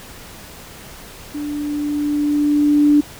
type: tone with level ramp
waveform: sine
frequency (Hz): 293.7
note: D4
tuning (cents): 0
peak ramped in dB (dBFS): -23 to -8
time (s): 1.34-3.01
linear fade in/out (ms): 10
effects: pink hiss -38 dBFS RMS until 3.19 s